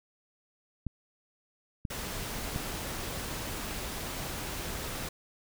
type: clicks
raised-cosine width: 5 ms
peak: -21 dBFS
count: 3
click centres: 0.867 / 1.852 / 2.561 s
type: noise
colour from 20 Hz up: pink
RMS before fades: -37 dBFS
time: 1.9-5.09 s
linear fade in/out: 5 ms
effects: none